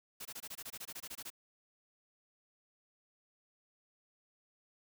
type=noise bursts; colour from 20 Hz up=white; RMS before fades=-45 dBFS; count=15; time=0.2-1.303 s; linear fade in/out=10 ms; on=53 ms; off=22 ms; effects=none